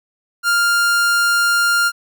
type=tone; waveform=45% pulse; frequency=1400 Hz; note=F6; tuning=4 cents sharp; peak=-13 dBFS; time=0.43-1.92 s; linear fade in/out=50 ms; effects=none